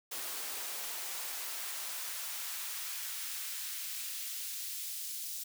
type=noise with high-pass filter sweep; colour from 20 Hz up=white; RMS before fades=-40 dBFS; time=0.11-5.44 s; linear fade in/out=10 ms; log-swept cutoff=310 to 4400 Hz; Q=0.74; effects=none